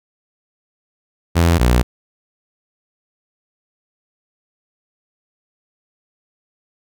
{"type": "tone pair in turn", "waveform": "sawtooth", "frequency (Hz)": [84.5, 60.71], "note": ["E2", "B1"], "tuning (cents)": [43, -29], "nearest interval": "tritone", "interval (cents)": 572, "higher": "first", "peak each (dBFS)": -7, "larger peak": "neither", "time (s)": [[1.35, 1.59], [1.59, 1.83]], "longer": "neither", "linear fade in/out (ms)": 20, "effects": []}